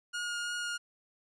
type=tone with vibrato; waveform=sawtooth; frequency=1430 Hz; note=F6; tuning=41 cents sharp; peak=-30 dBFS; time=0.13-0.78 s; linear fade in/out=20 ms; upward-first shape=triangle; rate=3 Hz; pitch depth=11 cents each way; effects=resampled to 22050 Hz